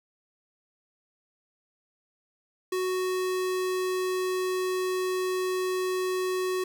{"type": "tone", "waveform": "square", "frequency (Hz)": 370, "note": "F#4", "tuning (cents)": 0, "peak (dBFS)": -27, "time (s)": [2.72, 6.64], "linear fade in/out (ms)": 5, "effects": ["9-bit"]}